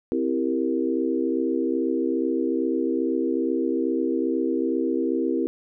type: chord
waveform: sine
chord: C dominant seventh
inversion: none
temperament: equal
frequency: 261.6 / 329.6 / 392 / 466.2 Hz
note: C4 / E4 / G4 / Bb4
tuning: 0 / 0 / 0 / 0 cents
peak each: -26 / -25 / -28 / -29 dBFS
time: 0.12-5.47 s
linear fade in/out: 0 ms
effects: none